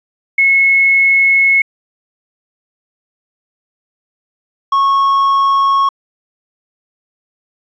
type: tone pair in turn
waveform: sine / triangle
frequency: 2184 / 1099 Hz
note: C#7 / C#6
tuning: -26 / -15 cents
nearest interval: octave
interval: 1189 cents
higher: first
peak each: -7 dBFS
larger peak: neither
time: 0.38-1.62 / 4.72-5.89 s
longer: first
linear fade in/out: 5 ms
effects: resampled to 16000 Hz + 8-bit